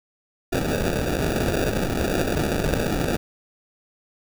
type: noise with sample-and-hold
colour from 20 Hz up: white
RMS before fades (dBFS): -23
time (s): 0.52-3.17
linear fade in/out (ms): 10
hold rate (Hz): 1050
effects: none